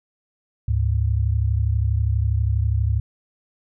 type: tone pair together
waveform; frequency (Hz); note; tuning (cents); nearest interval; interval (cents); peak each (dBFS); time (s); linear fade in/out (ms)
sine; 72.8 / 105.12; D2 / G#2; -15 / +21; tritone; 636; -20; 0.68-3; 5
effects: none